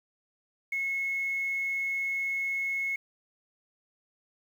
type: tone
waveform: sine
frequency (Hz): 2182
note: C#7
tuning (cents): -28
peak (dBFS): -27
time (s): 0.72-2.96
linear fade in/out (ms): 5
effects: tanh soft clip ceiling -23 dBFS + 9-bit